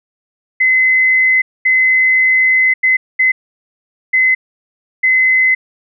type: tone bursts at uneven times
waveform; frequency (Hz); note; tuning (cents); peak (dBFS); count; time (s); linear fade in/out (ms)
sine; 2042; C7; -43; -8; 6; 0.6-1.42 / 1.65-2.74 / 2.83-2.97 / 3.19-3.32 / 4.13-4.35 / 5.03-5.55; 10
effects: none